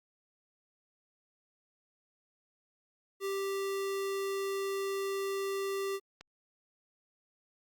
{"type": "tone", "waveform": "square", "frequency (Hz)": 392, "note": "G4", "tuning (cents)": 0, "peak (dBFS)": -33, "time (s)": [3.2, 6], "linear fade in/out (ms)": 50}
{"type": "click", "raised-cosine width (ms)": 0.2, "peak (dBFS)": -31, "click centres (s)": 6.21}
{"effects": ["Opus 48 kbps"]}